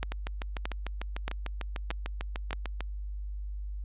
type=two click trains; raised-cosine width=0.3 ms; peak=-19 / -16 dBFS; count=19 / 5; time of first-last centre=0.12-2.807 / 0.03-2.53 s; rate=6.7 / 1.6 Hz; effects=added 50 Hz sine -34 dBFS peak until 3.84 s + resampled to 8000 Hz